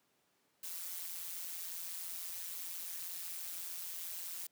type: noise with amplitude modulation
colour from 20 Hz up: blue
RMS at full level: -40 dBFS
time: 0.63-4.47 s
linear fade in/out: 5 ms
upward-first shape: sine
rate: 174 Hz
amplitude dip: 80%
effects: pink hiss -75 dBFS RMS until 4.51 s + high-pass 200 Hz 12 dB/octave